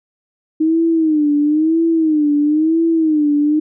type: tone with vibrato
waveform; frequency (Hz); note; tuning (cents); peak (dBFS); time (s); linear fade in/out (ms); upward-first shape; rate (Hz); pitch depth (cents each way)
sine; 310.9; D#4; -1; -11; 0.6-3.6; 10; sine; 1; 110
effects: none